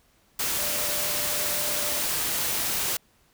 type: tone in noise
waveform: sine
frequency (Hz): 594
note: D5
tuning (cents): +20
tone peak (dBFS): -37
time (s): 0.58-2.01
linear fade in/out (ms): 5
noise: white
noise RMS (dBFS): -27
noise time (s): 0.39-2.97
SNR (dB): -13
effects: pink hiss -63 dBFS RMS until 3.33 s